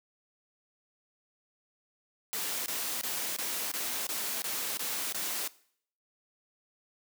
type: noise bursts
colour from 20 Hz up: white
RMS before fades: -34 dBFS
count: 9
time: 2.33-5.476 s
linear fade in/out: 0 ms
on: 330 ms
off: 22 ms
effects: noise-tail reverb RT60 0.6 s tail -20 dB re dry + high-pass 200 Hz 12 dB/octave